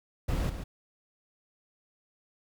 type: noise with echo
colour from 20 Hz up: brown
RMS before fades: -29 dBFS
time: 0.28-0.5 s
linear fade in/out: 10 ms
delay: 140 ms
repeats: 1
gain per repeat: -8 dB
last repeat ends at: 0.64 s
effects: none